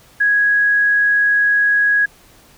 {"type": "tone", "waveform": "sine", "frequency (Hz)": 1661.2, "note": "G#6", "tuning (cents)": 0, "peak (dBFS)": -11, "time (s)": [0.2, 2.06], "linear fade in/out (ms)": 10, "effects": ["pink hiss -48 dBFS RMS until 2.57 s"]}